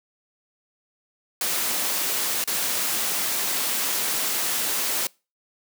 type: noise with dropouts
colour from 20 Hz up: white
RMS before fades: -25 dBFS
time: 1.41-5.07 s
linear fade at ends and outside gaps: 2 ms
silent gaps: 2.44-2.475 s
effects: noise-tail reverb RT60 0.3 s tail -25 dB re dry + high-pass 200 Hz 12 dB/octave